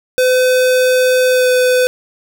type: tone with pitch glide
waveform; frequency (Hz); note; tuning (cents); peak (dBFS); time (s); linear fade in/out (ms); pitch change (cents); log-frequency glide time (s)
square; 508 to 503.6; B4 to B4; +49 to +34; -10; 0.18-1.87; 0; -15; 1.3-1.49
effects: 8-bit